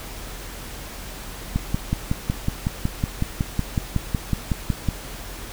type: click train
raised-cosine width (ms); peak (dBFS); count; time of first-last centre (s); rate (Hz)
5; -8; 19; 1.56-4.887; 5.41
effects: added 43 Hz sine -37 dBFS peak until 5.52 s + pink hiss -37 dBFS RMS until 5.52 s